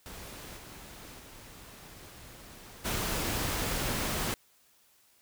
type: noise with level steps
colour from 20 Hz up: pink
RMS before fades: -45 / -48 / -50 / -32 dBFS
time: 0.06-4.34 s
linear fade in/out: 0 ms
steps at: 0.56 / 1.18 / 2.84 s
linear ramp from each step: 20 ms
effects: white hiss -65 dBFS RMS until 5.21 s